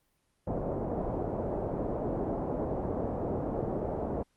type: low-pass noise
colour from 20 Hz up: white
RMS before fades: -33 dBFS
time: 0.47-4.23 s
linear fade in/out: 5 ms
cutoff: 660 Hz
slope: 24 dB/octave
effects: pink hiss -74 dBFS RMS until 4.36 s + Opus 32 kbps